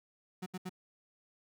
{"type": "tone bursts", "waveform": "35% pulse", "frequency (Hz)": 184, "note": "F#3", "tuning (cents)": -9, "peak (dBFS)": -36, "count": 3, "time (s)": [0.42, 0.695], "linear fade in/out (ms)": 10, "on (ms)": 43, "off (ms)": 73, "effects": []}